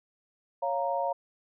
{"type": "chord", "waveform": "sine", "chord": "Bb minor", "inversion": "first", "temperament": "equal", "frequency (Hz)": [554.4, 698.5, 932.3], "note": ["Db5", "F5", "Bb5"], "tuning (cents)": [0, 0, 0], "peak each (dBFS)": -31, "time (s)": [0.62, 1.13], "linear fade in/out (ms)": 10, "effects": []}